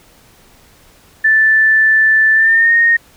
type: tone with pitch glide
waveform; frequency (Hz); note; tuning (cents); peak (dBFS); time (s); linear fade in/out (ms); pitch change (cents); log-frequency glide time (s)
sine; 1760 to 1853.9; A6 to A#6; 0 to -10; -7; 1.24-2.97; 10; +90; 2.34-2.73
effects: pink hiss -47 dBFS RMS until 3.16 s